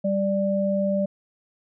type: tone pair together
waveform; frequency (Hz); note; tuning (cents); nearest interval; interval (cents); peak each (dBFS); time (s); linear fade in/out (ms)
sine; 196.3 / 589.3; G3 / D5; +3 / +6; octave + perfect fifth; 1903; -23; 0.04-1.06; 10
effects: none